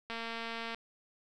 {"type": "click train", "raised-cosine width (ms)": 0.3, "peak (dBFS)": -24, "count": 149, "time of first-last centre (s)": [0.1, 0.746], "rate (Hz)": 229, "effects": []}